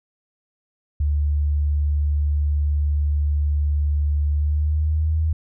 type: tone with pitch glide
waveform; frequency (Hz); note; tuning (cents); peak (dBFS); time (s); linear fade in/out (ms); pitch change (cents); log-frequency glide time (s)
sine; 73.42 to 79.15; D2 to D#2; 0 to +30; -17; 1-5.33; 5; +130; 4.31-5.2
effects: none